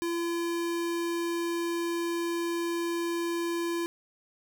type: tone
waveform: square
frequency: 340 Hz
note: F4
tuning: 46 cents flat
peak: -29 dBFS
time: 0.02-3.86 s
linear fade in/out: 0 ms
effects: none